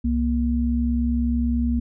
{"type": "tone pair together", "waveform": "sine", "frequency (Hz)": [66.44, 237.2], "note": ["C2", "A#3"], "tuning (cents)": [27, 30], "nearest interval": "octave + minor seventh", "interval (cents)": 2203, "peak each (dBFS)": [-22, -21], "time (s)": [0.04, 1.8], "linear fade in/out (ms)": 10, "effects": []}